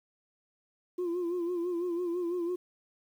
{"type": "tone with vibrato", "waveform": "sine", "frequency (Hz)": 349.2, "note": "F4", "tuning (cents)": 0, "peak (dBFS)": -27, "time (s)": [0.98, 2.56], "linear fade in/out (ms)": 10, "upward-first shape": "sine", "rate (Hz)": 6, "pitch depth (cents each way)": 65, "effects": ["tanh soft clip ceiling -28 dBFS", "10-bit"]}